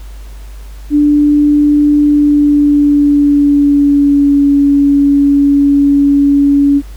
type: tone with pitch glide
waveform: sine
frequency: 293.7 to 283 Hz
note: D4 to C#4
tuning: 0 to +36 cents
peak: -5 dBFS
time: 0.9-6.82 s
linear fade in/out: 50 ms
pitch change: -64 cents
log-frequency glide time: 2.03-4.47 s
effects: added 50 Hz sine -26 dBFS peak until 6.96 s + pink hiss -42 dBFS RMS until 6.96 s

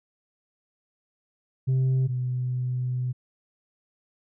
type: tone pair in turn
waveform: sine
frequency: 130.81 / 125.81 Hz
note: C3 / B2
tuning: 0 / +32 cents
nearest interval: minor second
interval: 68 cents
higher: first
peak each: -17 / -24 dBFS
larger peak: first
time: 1.67-2.08 / 2.08-3.13 s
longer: second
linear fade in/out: 20 ms
effects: tanh soft clip ceiling -19 dBFS

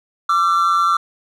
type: tone pair together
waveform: triangle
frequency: 1174.7 / 1352.3 Hz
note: D6 / E6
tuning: 0 / +44 cents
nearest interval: major second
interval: 244 cents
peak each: -14 dBFS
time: 0.29-0.97 s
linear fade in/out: 5 ms
effects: none

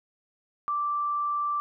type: tone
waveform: sine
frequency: 1172 Hz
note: D6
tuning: 4 cents flat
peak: -25 dBFS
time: 0.68-1.6 s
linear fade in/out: 0 ms
effects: none

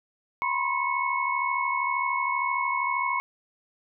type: tone cluster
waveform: sine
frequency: 950 / 992 / 1065 / 2201 Hz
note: A#5 / B5 / C6 / C#7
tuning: +33 / +7 / +30 / -13 cents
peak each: -35 / -29 / -28 / -29 dBFS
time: 0.42-3.2 s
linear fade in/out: 0 ms
effects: none

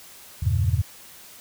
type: chord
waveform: sine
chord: E diminished seventh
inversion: none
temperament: equal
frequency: 82.41 / 98 / 116.54 / 138.59 Hz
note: E2 / G2 / Bb2 / Db3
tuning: 0 / 0 / 0 / 0 cents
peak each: -23 / -23 / -25 / -29 dBFS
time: 0.42-0.82 s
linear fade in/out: 10 ms
effects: white hiss -46 dBFS RMS until 1.4 s

